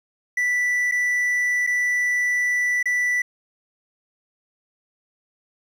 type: tone with dropouts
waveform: triangle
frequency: 1971 Hz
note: B6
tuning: 4 cents flat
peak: -17 dBFS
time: 0.37-3.22 s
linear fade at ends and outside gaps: 5 ms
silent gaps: 0.914-0.92 / 1.667-1.672 / 2.829-2.856 s
effects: 9-bit